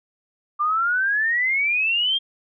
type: exponential sweep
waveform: sine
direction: up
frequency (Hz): 1178 to 3241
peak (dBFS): -18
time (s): 0.59-2.19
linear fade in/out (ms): 20
effects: none